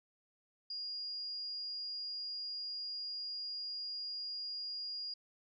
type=tone; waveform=sine; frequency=4846 Hz; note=D#8; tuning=47 cents flat; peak=-39 dBFS; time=0.7-5.14 s; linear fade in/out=5 ms; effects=none